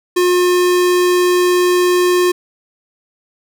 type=tone; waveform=square; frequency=358.3 Hz; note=F4; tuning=44 cents sharp; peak=-11 dBFS; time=0.16-2.32 s; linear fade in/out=10 ms; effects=none